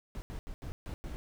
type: noise bursts at uneven times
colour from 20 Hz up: brown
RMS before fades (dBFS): -40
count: 6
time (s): 0.15-0.22 / 0.3-0.39 / 0.47-0.54 / 0.62-0.72 / 0.86-0.94 / 1.04-1.16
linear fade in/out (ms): 0
effects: none